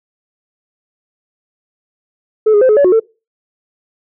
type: tone with pitch steps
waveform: sine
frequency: 433.2 / 413.3 / 517 / 426.2 / 568 / 365.5 / 447.6 Hz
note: A4 / G#4 / C5 / G#4 / C#5 / F#4 / A4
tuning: -27 / -8 / -21 / +45 / +42 / -21 / +30 cents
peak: -4 dBFS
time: 2.46-2.999 s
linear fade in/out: 10 ms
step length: 77 ms
effects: noise-tail reverb RT60 0.3 s tail -24 dB re dry + tanh soft clip ceiling -4 dBFS